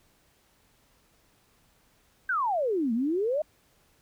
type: exponential two-way sweep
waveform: sine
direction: down then up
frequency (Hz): 1600 to 218.4 to 637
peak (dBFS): -24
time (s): 2.29-3.42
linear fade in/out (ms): 5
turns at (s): 2.93
effects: pink hiss -65 dBFS RMS until 4.01 s